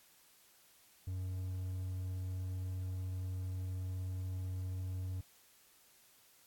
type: tone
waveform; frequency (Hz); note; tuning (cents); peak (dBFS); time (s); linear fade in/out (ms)
triangle; 92.5; F#2; 0; -35; 1.07-5.21; 5
effects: white hiss -65 dBFS RMS until 6.46 s + AAC 64 kbps